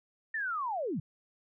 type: linear sweep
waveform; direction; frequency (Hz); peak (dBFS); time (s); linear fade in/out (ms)
sine; down; 1832 to 119.1; -31; 0.34-1; 5
effects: none